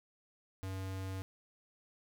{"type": "tone", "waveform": "square", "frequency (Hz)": 95.2, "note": "F#2", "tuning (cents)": 50, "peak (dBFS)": -39, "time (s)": [0.63, 1.22], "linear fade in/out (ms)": 0, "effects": []}